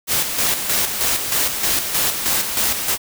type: noise with tremolo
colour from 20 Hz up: white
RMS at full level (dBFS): -18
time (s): 0.07-2.98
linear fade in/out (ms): 50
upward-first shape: square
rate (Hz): 3.2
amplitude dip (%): 50
effects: none